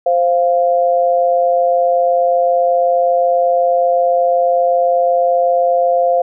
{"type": "tone pair together", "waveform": "sine", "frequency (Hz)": [523.3, 695.3], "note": ["C5", "F5"], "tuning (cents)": [0, -8], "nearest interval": "perfect fourth", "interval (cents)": 492, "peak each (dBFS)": -13, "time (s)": [0.06, 6.22], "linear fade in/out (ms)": 5, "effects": []}